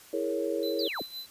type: chord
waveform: sine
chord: A# half-diminished seventh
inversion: second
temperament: equal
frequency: 329.6 / 415.3 / 466.2 / 554.4 Hz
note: E4 / G#4 / A#4 / C#5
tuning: 0 / 0 / 0 / 0 cents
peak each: -33 dBFS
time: 0.13-0.88 s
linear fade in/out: 5 ms
type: tone with tremolo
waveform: square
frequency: 4018 Hz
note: B7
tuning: 29 cents sharp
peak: -36 dBFS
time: 0.63-1.26 s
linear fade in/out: 0 ms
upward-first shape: sine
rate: 5.9 Hz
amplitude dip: 75%
type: linear sweep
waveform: sine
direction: down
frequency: 4978 to 155.56 Hz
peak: -32 dBFS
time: 0.79-1.02 s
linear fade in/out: 2 ms
effects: white hiss -53 dBFS RMS until 1.3 s + resampled to 32000 Hz